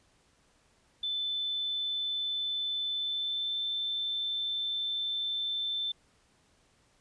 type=tone with pitch glide; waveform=sine; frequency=3520 to 3544 Hz; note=A7 to A7; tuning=0 to +12 cents; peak=-30 dBFS; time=1.03-5.92 s; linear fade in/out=5 ms; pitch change=+12 cents; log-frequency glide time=2.94-3.58 s; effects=pink hiss -67 dBFS RMS until 7 s + resampled to 22050 Hz